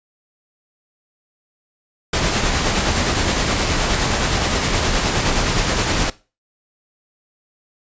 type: noise with tremolo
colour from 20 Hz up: pink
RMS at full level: -17 dBFS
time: 2.13-6.1 s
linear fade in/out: 5 ms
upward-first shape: sine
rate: 9.6 Hz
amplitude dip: 30%
effects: noise-tail reverb RT60 0.3 s tail -19 dB re dry + resampled to 16000 Hz